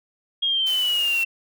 sine exponential sweep, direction down, 3276 to 2694 Hz, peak -19 dBFS, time 0.42-1.25 s, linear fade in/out 10 ms
white high-pass noise, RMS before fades -36 dBFS, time 0.66-1.24 s, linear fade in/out 10 ms, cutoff 380 Hz, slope 24 dB/octave
effects none

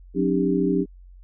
sine tone cluster, 181.3 / 269.7 / 303.2 / 396.3 Hz, F#3 / C#4 / D#4 / G4, -35 / -47 / -45 / +19 cents, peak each -24 dBFS, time 0.14-0.86 s, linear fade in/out 50 ms, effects added 45 Hz sine -43 dBFS peak until 1.23 s

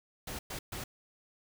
pink noise bursts at uneven times, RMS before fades -40 dBFS, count 3, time 0.27-0.39 / 0.5-0.59 / 0.72-0.84 s, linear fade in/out 5 ms, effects none

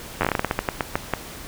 slowing click train, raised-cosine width 0.5 ms, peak -5 dBFS, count 16, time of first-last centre 0.21-1.137 s, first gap 10 ms, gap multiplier 1.23, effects pink hiss -38 dBFS RMS until 1.47 s

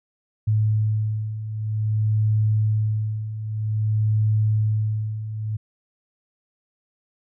sine beating tone pair, 107.4 / 107.92 Hz, A2 / A2, -41 / -33 cents, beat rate 0.52 Hz, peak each -25 / -20 dBFS, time 0.47-5.57 s, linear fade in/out 10 ms, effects none

